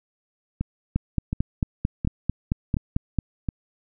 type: two click trains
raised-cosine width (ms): 5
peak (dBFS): -9 / -13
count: 11 / 5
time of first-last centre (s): 0.96-3.187 / 0.61-3.488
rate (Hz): 4.49 / 1.39
effects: none